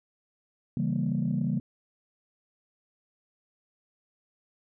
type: chord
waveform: sine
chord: C# diminished seventh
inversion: none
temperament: equal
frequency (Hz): 138.59 / 164.81 / 196 / 233.1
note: C#3 / E3 / G3 / Bb3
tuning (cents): 0 / 0 / 0 / 0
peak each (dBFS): -30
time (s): 0.77-1.6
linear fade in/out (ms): 2
effects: tanh soft clip ceiling -18 dBFS